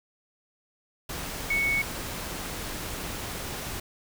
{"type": "tone in noise", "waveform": "sine", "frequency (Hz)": 2217, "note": "C#7", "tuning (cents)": 0, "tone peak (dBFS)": -23, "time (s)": [1.5, 1.82], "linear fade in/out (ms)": 5, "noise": "pink", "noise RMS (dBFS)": -35, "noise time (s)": [1.09, 3.8], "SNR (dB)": 9, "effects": []}